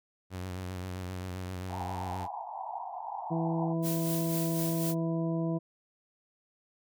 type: tone with vibrato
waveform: sawtooth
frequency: 91.9 Hz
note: F#2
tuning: 11 cents flat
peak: -32 dBFS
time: 0.3-2.28 s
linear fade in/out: 50 ms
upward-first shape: sine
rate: 7.6 Hz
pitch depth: 43 cents each way
type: band-pass noise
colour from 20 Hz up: pink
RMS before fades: -39 dBFS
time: 1.68-3.75 s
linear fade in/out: 50 ms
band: 700 to 970 Hz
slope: 96 dB/octave
type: harmonic tone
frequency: 164.81 Hz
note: E3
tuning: in tune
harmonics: 1 / 2 / 3 / 4 / 6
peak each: -30 / -33 / -42 / -38 / -46 dBFS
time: 3.3-5.59 s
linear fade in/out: 20 ms
type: noise with tremolo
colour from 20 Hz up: blue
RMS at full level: -36 dBFS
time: 3.82-4.95 s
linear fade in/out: 50 ms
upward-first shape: sine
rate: 4 Hz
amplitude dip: 45%
effects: none